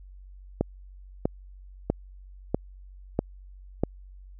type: click train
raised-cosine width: 2 ms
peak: -9 dBFS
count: 6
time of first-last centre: 0.61-3.836 s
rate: 1.55 Hz
effects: added 47 Hz sine -44 dBFS peak until 4.39 s